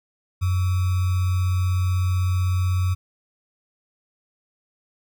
sine tone with sample-and-hold, 91.6 Hz, F#2, 17 cents flat, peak -18 dBFS, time 0.41-2.95 s, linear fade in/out 20 ms, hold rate 1225 Hz, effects none

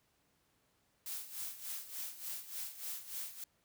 blue noise with tremolo, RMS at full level -41 dBFS, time 1.06-3.44 s, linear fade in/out 2 ms, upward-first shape sine, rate 3.4 Hz, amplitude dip 75%, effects pink hiss -75 dBFS RMS until 3.64 s + high-pass 60 Hz 12 dB/octave

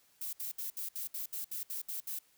violet noise bursts, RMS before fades -39 dBFS, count 11, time 0.21-2.19 s, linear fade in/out 5 ms, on 120 ms, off 66 ms, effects white hiss -68 dBFS RMS until 2.37 s

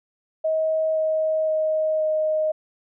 sine tone with pitch steps, 634 / 630 / 626 / 622 Hz, D#5 / D#5 / D#5 / D#5, +32 / +21 / +10 / -1 cents, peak -19 dBFS, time 0.44-2.52 s, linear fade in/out 10 ms, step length 520 ms, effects none

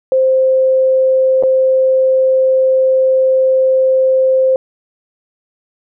sine tone with dropouts, 523.3 Hz, C5, in tune, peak -8 dBFS, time 0.12-4.56 s, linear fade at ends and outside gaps 1 ms, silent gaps 1.426-1.435 s, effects none

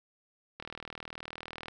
click train, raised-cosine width 0.3 ms, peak -24 dBFS, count 44, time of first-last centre 0.6-1.683 s, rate 39.7 Hz, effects none

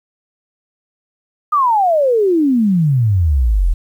sine exponential sweep, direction down, 1244.5 to 38.31 Hz, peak -10 dBFS, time 1.52-3.74 s, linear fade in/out 10 ms, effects 8-bit

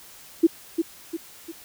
sine tone with echo, 331 Hz, E4, 7 cents sharp, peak -11 dBFS, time 0.43-0.47 s, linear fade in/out 10 ms, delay 350 ms, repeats 3, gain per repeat -7 dB, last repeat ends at 1.52 s, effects white hiss -47 dBFS RMS until 1.64 s

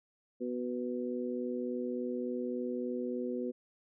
harmonic tone, 123.47 Hz, B2, in tune, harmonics 2 / 3 / 4, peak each -36 / -38 / -39 dBFS, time 0.4-3.52 s, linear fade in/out 20 ms, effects none

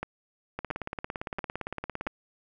two click trains, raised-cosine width 0.5 ms, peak -17 / -18 dBFS, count 4 / 27, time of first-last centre 0.03-2.071 / 0.59-2.067 s, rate 1.47 / 17.6 Hz, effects none

